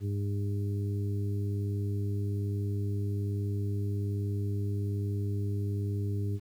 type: harmonic tone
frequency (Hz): 101.2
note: G#2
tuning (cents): -44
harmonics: 1 / 2 / 3 / 4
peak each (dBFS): -29 / -41 / -41 / -42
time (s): 0-6.4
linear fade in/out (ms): 50
effects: 10-bit